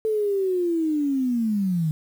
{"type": "linear sweep", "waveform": "sine", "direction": "down", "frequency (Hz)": [442.6, 151.5], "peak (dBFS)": -20, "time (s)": [0.05, 1.91], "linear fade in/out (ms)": 0, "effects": ["8-bit"]}